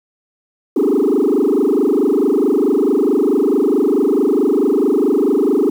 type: tone with frequency modulation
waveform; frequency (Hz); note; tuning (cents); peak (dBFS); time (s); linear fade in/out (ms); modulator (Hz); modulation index
sine; 345; F4; -21; -9; 0.76-5.7; 5; 24.6; 3.6
effects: tanh soft clip ceiling -9 dBFS + 7-bit